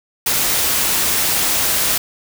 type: noise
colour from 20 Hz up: white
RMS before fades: -17 dBFS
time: 0.26-1.98 s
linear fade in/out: 5 ms
effects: none